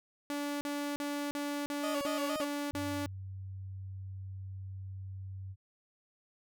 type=tone bursts; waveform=sawtooth; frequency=288.7 Hz; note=D4; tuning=30 cents flat; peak=-30 dBFS; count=8; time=0.3-3.06 s; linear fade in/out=0 ms; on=310 ms; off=40 ms
type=tone with vibrato; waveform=30% pulse; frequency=591 Hz; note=D5; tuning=11 cents sharp; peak=-32 dBFS; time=1.83-2.45 s; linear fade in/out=10 ms; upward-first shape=square; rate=4.3 Hz; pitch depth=80 cents each way
type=tone; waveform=sine; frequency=95.6 Hz; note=G2; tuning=43 cents flat; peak=-40 dBFS; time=2.73-5.56 s; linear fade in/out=50 ms
effects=none